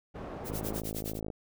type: low-pass noise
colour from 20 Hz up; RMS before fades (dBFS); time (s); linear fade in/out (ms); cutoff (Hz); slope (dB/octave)
white; -41; 0.14-0.81; 20; 600; 12
type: noise with tremolo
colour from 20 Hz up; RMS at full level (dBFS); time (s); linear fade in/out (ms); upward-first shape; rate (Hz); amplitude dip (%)
blue; -38; 0.44-1.2; 50; sine; 9.7; 100
type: click train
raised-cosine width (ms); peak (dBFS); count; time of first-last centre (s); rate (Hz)
2; -24; 44; 0.5-1.302; 53.6
effects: none